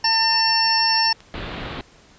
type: harmonic tone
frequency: 901 Hz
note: A5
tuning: 41 cents sharp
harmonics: 1 / 2 / 3 / 5 / 6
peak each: -21 / -25 / -28 / -27 / -18 dBFS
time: 0.04-1.13 s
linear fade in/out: 5 ms
type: clicks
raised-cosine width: 0.2 ms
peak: -33 / -26 dBFS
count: 2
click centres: 0.992 / 1.205 s
type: low-pass noise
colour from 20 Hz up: pink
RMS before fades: -31 dBFS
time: 1.34-1.81 s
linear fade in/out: 0 ms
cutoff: 4100 Hz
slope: 48 dB/octave
effects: pink hiss -51 dBFS RMS until 2.18 s + resampled to 16000 Hz